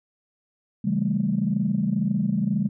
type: chord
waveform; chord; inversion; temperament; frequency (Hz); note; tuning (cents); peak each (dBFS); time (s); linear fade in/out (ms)
sine; A dominant seventh; first; just; 137.5 / 165 / 198 / 220; C#3 / E3 / G3 / A3; -14 / +2 / +18 / 0; -29 / -28 / -23 / -26; 0.84-2.69; 10
effects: tanh soft clip ceiling -11 dBFS